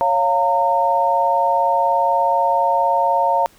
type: chord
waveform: sine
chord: Bb minor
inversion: first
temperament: equal with one note detuned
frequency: 554.4 / 698.5 / 915.3 Hz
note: Db5 / F5 / Bb5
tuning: 0 / 0 / -32 cents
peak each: -21 / -19 / -16 dBFS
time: 0.01-3.46 s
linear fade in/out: 0 ms
effects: pink hiss -51 dBFS RMS until 3.58 s